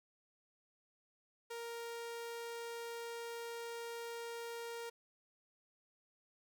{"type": "tone", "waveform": "sawtooth", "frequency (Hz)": 466.7, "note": "A#4", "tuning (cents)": 2, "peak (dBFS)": -39, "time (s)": [1.5, 4.9], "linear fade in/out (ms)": 10, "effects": []}